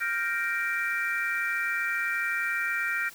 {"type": "chord", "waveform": "sine", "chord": "G minor seventh", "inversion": "third", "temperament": "equal", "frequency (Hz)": [1396.9, 1568, 1864.7, 2349], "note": ["F6", "G6", "Bb6", "D7"], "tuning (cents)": [0, 0, 0, 0], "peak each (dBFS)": [-31, -33, -31, -32], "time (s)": [0, 3.1], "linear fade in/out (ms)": 20, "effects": ["white hiss -49 dBFS RMS until 3.14 s"]}